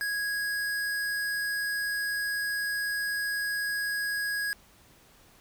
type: tone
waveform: square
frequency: 1656 Hz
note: G#6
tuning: 5 cents flat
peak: -29 dBFS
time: 0.01-4.53 s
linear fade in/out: 0 ms
effects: pink hiss -58 dBFS RMS until 5.4 s